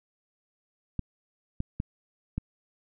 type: clicks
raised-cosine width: 5 ms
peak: -17 dBFS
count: 4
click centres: 0.993 / 1.604 / 1.801 / 2.38 s
effects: none